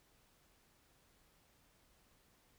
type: silence
effects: pink hiss -71 dBFS RMS until 2.58 s